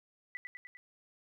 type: tone with echo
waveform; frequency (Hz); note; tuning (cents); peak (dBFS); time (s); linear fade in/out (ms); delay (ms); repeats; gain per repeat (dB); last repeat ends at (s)
sine; 1983; B6; +7; -37; 0.35-0.37; 0; 100; 4; -3; 0.77
effects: none